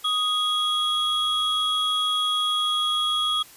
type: tone pair together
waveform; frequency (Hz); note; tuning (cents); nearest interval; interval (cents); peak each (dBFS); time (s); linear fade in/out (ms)
triangle; 1244.5 / 3322; D#6 / G#7; 0 / 0; octave + perfect fourth; 1700; -24 / -21; 0.04-3.43; 10
effects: white hiss -48 dBFS RMS until 3.56 s + resampled to 32000 Hz